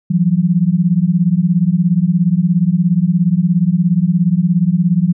sine beating tone pair, 166.8 / 183.8 Hz, E3 / F#3, +21 / -11 cents, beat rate 17 Hz, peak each -13 dBFS, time 0.1-5.13 s, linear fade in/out 10 ms, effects none

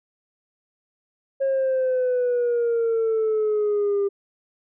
sine exponential sweep, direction down, 544 to 397.7 Hz, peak -17 dBFS, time 1.4-4.09 s, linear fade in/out 20 ms, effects tanh soft clip ceiling -17 dBFS

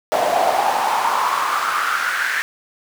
brown noise with high-pass filter sweep, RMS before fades -19 dBFS, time 0.12-2.42 s, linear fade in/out 0 ms, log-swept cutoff 630 to 1700 Hz, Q 5.7, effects none

